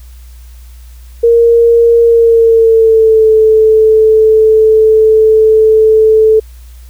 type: tone with pitch glide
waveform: sine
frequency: 466.2 to 437.5 Hz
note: A#4 to A4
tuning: 0 to -10 cents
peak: -3 dBFS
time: 1.23-6.4 s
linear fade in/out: 10 ms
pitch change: -110 cents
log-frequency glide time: 2.02-3.31 s
effects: added 60 Hz sine -30 dBFS peak until 6.89 s + white hiss -46 dBFS RMS until 6.89 s